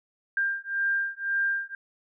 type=beating tone pair; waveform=sine; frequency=1593 / 1594.9 Hz; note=G6 / G6; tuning=+27 / +29 cents; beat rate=1.9 Hz; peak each=-28 dBFS; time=0.37-1.75 s; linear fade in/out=2 ms; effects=none